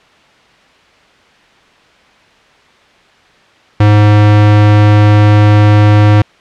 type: tone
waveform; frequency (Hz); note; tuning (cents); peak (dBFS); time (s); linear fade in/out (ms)
square; 104.7; G#2; +15; -4; 3.8-6.22; 5
effects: white hiss -45 dBFS RMS until 6.4 s + low-pass 3000 Hz 12 dB/octave